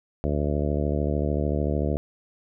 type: harmonic tone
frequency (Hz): 73.42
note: D2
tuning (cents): 0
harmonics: 1 / 2 / 3 / 4 / 5 / 6 / 7 / 8 / 9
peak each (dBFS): -26 / -29 / -31 / -32 / -33 / -34 / -34 / -35 / -36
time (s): 0.24-1.97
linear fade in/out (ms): 0
effects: none